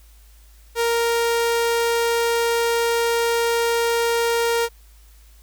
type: tone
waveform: sawtooth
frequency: 466.2 Hz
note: A#4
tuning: in tune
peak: -14 dBFS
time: 0.75-4.69 s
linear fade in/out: 50 ms
effects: added 53 Hz sine -46 dBFS peak until 5.42 s + white hiss -56 dBFS RMS until 5.42 s